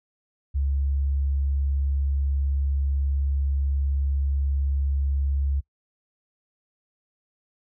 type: tone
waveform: sine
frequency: 69.3 Hz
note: C#2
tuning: in tune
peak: -21 dBFS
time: 0.54-5.61 s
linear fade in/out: 20 ms
effects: noise-tail reverb RT60 0.1 s tail -23 dB re dry